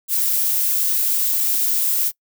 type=noise; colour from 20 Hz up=violet; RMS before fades=-19 dBFS; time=0.08-2.12 s; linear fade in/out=50 ms; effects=noise-tail reverb RT60 0.1 s tail -24 dB re dry